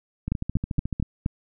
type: two click trains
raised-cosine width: 5 ms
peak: -15 / -11 dBFS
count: 11 / 5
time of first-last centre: 0.28-0.999 / 0.32-1.261 s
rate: 13.9 / 4.25 Hz
effects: none